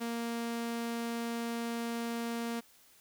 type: tone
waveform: sawtooth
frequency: 233.1 Hz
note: A#3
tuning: in tune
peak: -30 dBFS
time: 0-2.61 s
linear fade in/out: 20 ms
effects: white hiss -62 dBFS RMS until 3 s